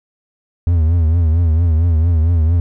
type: tone with vibrato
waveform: triangle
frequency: 82.41 Hz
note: E2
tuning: in tune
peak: -8 dBFS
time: 0.67-2.6 s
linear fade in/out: 0 ms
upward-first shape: triangle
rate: 4.4 Hz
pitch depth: 120 cents each way
effects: none